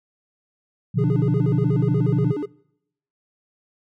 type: chord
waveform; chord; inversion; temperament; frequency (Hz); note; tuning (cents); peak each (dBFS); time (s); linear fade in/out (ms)
sine; B diminished; none; equal; 123.47 / 146.83 / 174.61; B2 / D3 / F3; 0 / 0 / 0; -21 / -21 / -22; 0.94-2.33; 20
type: tone with vibrato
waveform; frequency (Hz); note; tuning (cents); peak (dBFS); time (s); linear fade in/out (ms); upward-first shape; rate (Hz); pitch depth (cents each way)
triangle; 349.2; F4; 0; -22; 0.98-2.46; 10; square; 8.3; 290
effects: noise-tail reverb RT60 0.8 s tail -24 dB re dry + tanh soft clip ceiling -6 dBFS